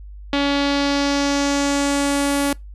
sawtooth tone with low-pass filter sweep, 282.5 Hz, C#4, 33 cents sharp, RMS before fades -19 dBFS, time 0.33-2.53 s, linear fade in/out 2 ms, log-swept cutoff 3600 to 11000 Hz, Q 2.3, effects noise-tail reverb RT60 0.2 s tail -24 dB re dry + added 50 Hz sine -34 dBFS peak until 2.74 s

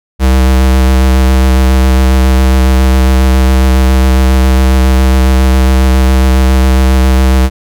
square tone with vibrato, 65 Hz, C2, 11 cents flat, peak -5 dBFS, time 0.19-7.5 s, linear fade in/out 50 ms, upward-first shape square, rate 7.3 Hz, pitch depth 14 cents each way, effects none

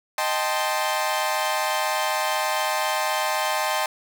sawtooth chord, A half-diminished seventh, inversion second, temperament equal, 622.3 / 784 / 880 / 1046.5 Hz, Eb5 / G5 / A5 / C6, 0 / 0 / 0 / 0 cents, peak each -24 dBFS, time 0.18-3.86 s, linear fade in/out 2 ms, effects none

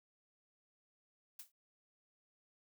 blue noise with exponential decay, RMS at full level -45 dBFS, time 1.39-1.52 s, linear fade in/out 5 ms, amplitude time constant 27 ms, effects none

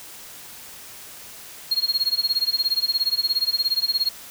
triangle tone with tremolo, 4271 Hz, C8, 35 cents sharp, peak -15 dBFS, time 1.71-4.09 s, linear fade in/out 5 ms, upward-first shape sine, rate 17 Hz, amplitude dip 95%, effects white hiss -41 dBFS RMS until 4.3 s

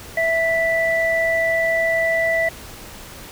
sine tone pair together, 659.3 / 1973.7 Hz, E5 / B6, 0 / -2 cents, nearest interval octave + perfect fifth, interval 1898 cents, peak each -19 dBFS, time 0.17-2.49 s, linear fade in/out 5 ms, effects pink hiss -38 dBFS RMS until 3.31 s

